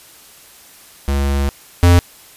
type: tone pair in turn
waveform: square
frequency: 69.6 / 87.56 Hz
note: C#2 / F2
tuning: +8 / +5 cents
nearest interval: major third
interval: 397 cents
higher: second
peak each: -15 / -7 dBFS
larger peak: second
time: 1.08-1.49 / 1.83-1.99 s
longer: first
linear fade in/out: 0 ms
effects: white hiss -43 dBFS RMS until 2.36 s + resampled to 32000 Hz